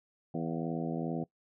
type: harmonic tone with a mistuned harmonic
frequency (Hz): 82.41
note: E2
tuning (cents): 0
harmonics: 2 / 3 / 4 / 5 / 6 / 7 / 8 / 9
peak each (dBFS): -36 / -37 / -39 / -44 / -43 / -46 / -45 / -46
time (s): 0.34-1.24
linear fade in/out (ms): 5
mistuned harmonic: 8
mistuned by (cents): +63
effects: noise-tail reverb RT60 0.1 s tail -20 dB re dry